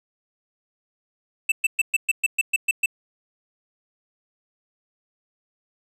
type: tone bursts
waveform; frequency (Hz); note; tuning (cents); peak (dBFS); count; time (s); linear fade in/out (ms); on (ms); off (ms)
square; 2656; E7; +12; -17; 10; 1.49-2.86; 5; 29; 120
effects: low-pass 12000 Hz 12 dB/octave